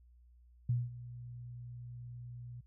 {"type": "tone with ADSR envelope", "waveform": "sine", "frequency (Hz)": 121.3, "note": "B2", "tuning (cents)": -31, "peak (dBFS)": -27, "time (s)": [0.69, 2.61], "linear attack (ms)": 5, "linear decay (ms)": 200, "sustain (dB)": -17, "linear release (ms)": 10, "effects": ["added 60 Hz sine -59 dBFS peak until 2.66 s"]}